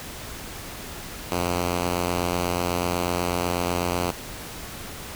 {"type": "tone", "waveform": "5% pulse", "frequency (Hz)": 88.1, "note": "F2", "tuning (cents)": 16, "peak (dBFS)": -12, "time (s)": [1.31, 4.11], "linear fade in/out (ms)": 5, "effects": ["pink hiss -37 dBFS RMS until 5.15 s"]}